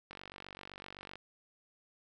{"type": "click train", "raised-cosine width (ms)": 0.3, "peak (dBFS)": -30, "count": 51, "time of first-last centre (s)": [0.11, 1.156], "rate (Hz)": 47.8, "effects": []}